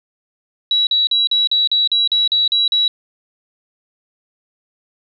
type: tone bursts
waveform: sine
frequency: 3900 Hz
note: B7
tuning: 23 cents flat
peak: -12 dBFS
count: 11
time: 0.71-2.88 s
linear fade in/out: 2 ms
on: 160 ms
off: 41 ms
effects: none